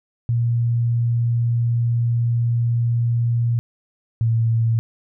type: tone pair in turn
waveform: sine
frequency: 118 / 114.31 Hz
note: A#2 / A#2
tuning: +22 / -33 cents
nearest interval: minor second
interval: 55 cents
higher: first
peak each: -16 / -15 dBFS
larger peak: second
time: 0.29-3.59 / 4.21-4.79 s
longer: first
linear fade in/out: 0 ms
effects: none